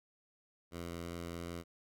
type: tone with vibrato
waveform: 10% pulse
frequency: 85.4 Hz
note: F2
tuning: 38 cents flat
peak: -33 dBFS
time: 0.71-1.64 s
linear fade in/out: 50 ms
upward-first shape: sine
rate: 2.9 Hz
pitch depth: 9 cents each way
effects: none